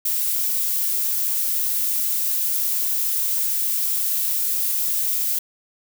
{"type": "noise", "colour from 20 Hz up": "violet", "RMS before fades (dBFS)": -22, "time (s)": [0.05, 5.39], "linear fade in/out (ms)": 5, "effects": []}